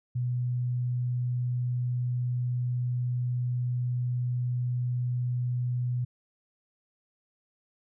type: tone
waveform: sine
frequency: 123.47 Hz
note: B2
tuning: in tune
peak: -26 dBFS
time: 0.15-6.05 s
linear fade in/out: 10 ms
effects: none